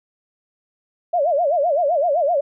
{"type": "tone with vibrato", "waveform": "sine", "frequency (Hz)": 629, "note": "D#5", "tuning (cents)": 19, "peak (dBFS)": -15, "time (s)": [1.13, 2.41], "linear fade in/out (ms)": 10, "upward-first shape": "sine", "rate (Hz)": 7.8, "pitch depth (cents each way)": 230, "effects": []}